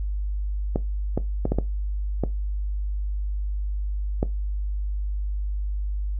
clicks, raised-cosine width 2 ms, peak -9 dBFS, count 7, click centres 0.759 / 1.176 / 1.454 / 1.52 / 1.586 / 2.237 / 4.229 s, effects noise-tail reverb RT60 0.2 s tail -17 dB re dry + added 50 Hz sine -24 dBFS peak until 6.19 s

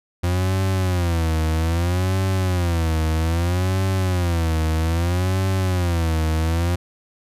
40% pulse tone with vibrato, 87 Hz, F2, 6 cents flat, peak -17 dBFS, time 0.23-6.76 s, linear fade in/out 10 ms, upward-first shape sine, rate 0.62 Hz, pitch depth 160 cents each way, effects resampled to 32000 Hz

